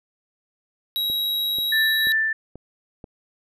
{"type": "tone with pitch glide", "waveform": "square", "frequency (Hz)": [3849, 3874], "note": ["B7", "B7"], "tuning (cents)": [-45, -34], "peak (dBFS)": -22, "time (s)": [0.96, 2.12], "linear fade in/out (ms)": 0, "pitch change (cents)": 11, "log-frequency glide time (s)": [1.66, 1.78]}
{"type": "click train", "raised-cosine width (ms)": 2, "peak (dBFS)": -25, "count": 5, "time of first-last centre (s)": [1.1, 3.042], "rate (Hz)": 2.06}
{"type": "tone with tremolo", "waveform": "sine", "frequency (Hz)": 1770, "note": "A6", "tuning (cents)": 10, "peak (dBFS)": -17, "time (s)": [1.72, 2.33], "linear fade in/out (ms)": 5, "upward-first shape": "triangle", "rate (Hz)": 2.9, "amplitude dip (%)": 40}
{"effects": []}